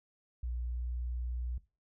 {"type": "tone with pitch glide", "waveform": "sine", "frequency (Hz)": [60.3, 60.82], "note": ["B1", "B1"], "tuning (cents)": [-41, -26], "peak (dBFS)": -33, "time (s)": [0.43, 1.58], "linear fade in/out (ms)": 5, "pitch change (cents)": 15, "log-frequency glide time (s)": [0.7, 0.93], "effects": ["noise-tail reverb RT60 0.3 s tail -18 dB re dry", "tanh soft clip ceiling -29 dBFS"]}